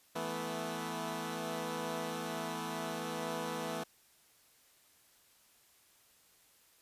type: chord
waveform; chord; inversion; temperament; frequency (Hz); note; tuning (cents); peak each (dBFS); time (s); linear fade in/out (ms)
10% pulse; E suspended fourth; none; equal with one note detuned; 164.81 / 219 / 246.9; E3 / A3 / B3; 0 / -8 / 0; -33; 0.15-3.84; 10
effects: white hiss -66 dBFS RMS until 6.81 s + resampled to 32000 Hz